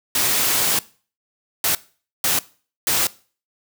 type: noise bursts at uneven times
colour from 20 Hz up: white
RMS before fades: -19 dBFS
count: 4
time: 0.15-0.79 / 1.64-1.75 / 2.24-2.39 / 2.87-3.07 s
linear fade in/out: 2 ms
effects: noise-tail reverb RT60 0.4 s tail -20 dB re dry + high-pass 80 Hz 12 dB/octave